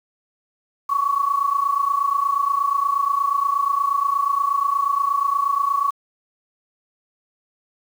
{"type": "tone pair together", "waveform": "sine", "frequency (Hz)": [1102.6, 1131], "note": ["C#6", "C#6"], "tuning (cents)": [-10, 34], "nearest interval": "unison", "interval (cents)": 44, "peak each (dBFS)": [-22, -19], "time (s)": [0.89, 5.91], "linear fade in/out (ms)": 10, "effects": ["7-bit"]}